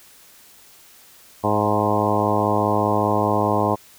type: harmonic tone with a mistuned harmonic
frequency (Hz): 104.9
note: G#2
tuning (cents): +18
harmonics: 1 / 2 / 3 / 4 / 5 / 6 / 7 / 8 / 9 / 10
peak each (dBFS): -26 / -26 / -26 / -26 / -26 / -26 / -26 / -26 / -26 / -26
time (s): 1.43-3.76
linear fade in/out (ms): 20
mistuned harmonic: 7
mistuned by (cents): -25
effects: white hiss -49 dBFS RMS until 3.98 s